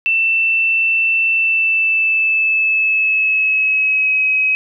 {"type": "tone with pitch glide", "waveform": "sine", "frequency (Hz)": [2671, 2544], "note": ["E7", "D#7"], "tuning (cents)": [22, 38], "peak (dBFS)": -12, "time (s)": [0.06, 4.55], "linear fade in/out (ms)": 0, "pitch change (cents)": -84, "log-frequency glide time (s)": [1.32, 4.24], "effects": []}